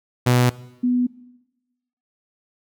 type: tone pair in turn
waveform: sawtooth / sine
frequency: 123.6 / 247.2 Hz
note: B2 / B3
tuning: +2 / +2 cents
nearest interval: octave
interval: 1200 cents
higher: second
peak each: -10 / -16 dBFS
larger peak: first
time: 0.26-0.5 / 0.83-1.07 s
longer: neither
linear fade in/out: 10 ms
effects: noise-tail reverb RT60 1.0 s tail -20 dB re dry